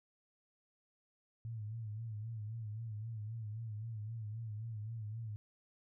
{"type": "tone with vibrato", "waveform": "sine", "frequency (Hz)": 110, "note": "A2", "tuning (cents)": 0, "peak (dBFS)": -40, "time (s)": [1.45, 5.36], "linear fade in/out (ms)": 0, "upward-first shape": "sine", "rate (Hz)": 3.8, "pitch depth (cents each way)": 88, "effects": []}